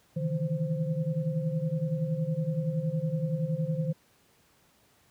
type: tone cluster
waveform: sine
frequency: 135.2 / 155 / 165.7 / 521 Hz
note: C#3 / D#3 / E3 / C5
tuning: -43 / -6 / +9 / -7 cents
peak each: -38 / -29 / -32 / -36 dBFS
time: 0.16-3.93 s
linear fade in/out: 10 ms
effects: pink hiss -64 dBFS RMS until 5.1 s + high-pass 80 Hz 12 dB/octave